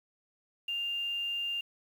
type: tone with quantisation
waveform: sine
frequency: 2798 Hz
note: F7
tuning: 3 cents sharp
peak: -31 dBFS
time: 0.68-1.61 s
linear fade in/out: 5 ms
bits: 9
effects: none